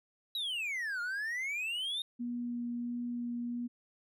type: exponential two-way sweep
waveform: triangle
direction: down then up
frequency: 3951 to 1397 to 3726 Hz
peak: -32 dBFS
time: 0.35-2.02 s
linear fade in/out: 2 ms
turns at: 1.01 s
type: tone with vibrato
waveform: sine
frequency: 240.2 Hz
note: B3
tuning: 48 cents flat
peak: -34 dBFS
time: 2.19-3.68 s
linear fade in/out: 20 ms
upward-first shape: sine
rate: 1.5 Hz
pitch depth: 8 cents each way
effects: none